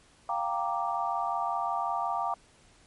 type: chord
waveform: sine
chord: G minor seventh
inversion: third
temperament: equal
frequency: 698.5 / 784 / 932.3 / 1174.7 Hz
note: F5 / G5 / Bb5 / D6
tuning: 0 / 0 / 0 / 0 cents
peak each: -33 dBFS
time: 0.29-2.34 s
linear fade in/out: 2 ms
effects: pink hiss -60 dBFS RMS until 2.86 s + MP3 48 kbps